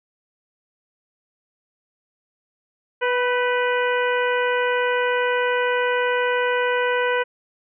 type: harmonic tone with a mistuned harmonic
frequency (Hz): 492.1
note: B4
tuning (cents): -6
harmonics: 1 / 2 / 3 / 4 / 5 / 6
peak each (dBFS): -21 / -25 / -25 / -29 / -31 / -34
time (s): 3.01-7.24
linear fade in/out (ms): 20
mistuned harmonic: 3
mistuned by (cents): +35
effects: none